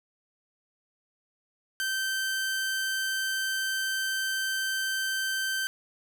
sawtooth tone, 1552 Hz, G6, 18 cents flat, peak -24 dBFS, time 1.8-5.67 s, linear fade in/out 0 ms, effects none

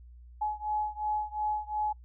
sine beating tone pair, 846 / 848.8 Hz, G#5 / G#5, +32 / +38 cents, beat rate 2.8 Hz, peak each -32 / -33 dBFS, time 0.41-1.93 s, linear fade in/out 10 ms, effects noise-tail reverb RT60 0.1 s tail -24 dB re dry + added 60 Hz sine -48 dBFS peak until 2.04 s

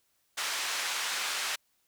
pink band-pass noise, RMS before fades -33 dBFS, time 0.37-1.56 s, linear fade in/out 10 ms, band 1300 to 7900 Hz, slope 12 dB/octave, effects white hiss -73 dBFS RMS until 1.87 s

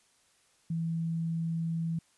sine tone, 164.81 Hz, E3, in tune, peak -29 dBFS, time 0.7-1.99 s, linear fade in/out 5 ms, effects white hiss -67 dBFS RMS until 2.17 s + resampled to 24000 Hz

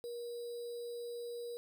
sine tone with sample-and-hold, 476 Hz, A#4, 36 cents sharp, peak -40 dBFS, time 0.04-1.57 s, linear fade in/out 0 ms, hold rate 4410 Hz, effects none

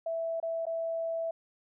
sine tone with dropouts, 659.3 Hz, E5, in tune, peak -30 dBFS, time 0.06-1.31 s, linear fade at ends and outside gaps 5 ms, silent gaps 0.401-0.427 / 0.655-0.666 s, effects none

